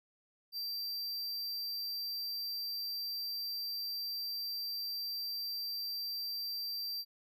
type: tone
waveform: square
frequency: 4699 Hz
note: D8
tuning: in tune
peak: -37 dBFS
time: 0.52-7.05 s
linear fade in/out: 50 ms
effects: none